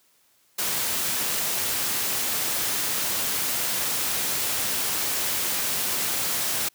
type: noise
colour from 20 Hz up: white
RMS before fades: -26 dBFS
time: 0.58-6.69 s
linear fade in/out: 10 ms
effects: white hiss -63 dBFS RMS until 6.74 s + high-pass 80 Hz 12 dB/octave